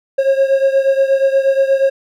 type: beating tone pair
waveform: triangle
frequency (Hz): 539 / 547.4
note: C#5 / C#5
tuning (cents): -49 / -22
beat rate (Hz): 8.4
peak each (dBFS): -10 / -14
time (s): 0.18-1.9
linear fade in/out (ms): 10
effects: none